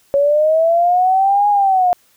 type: linear two-way sweep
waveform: sine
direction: up then down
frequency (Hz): 555 to 829 to 706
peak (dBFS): -10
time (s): 0.14-1.93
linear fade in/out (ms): 0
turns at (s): 1.49
effects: white hiss -55 dBFS RMS until 2.16 s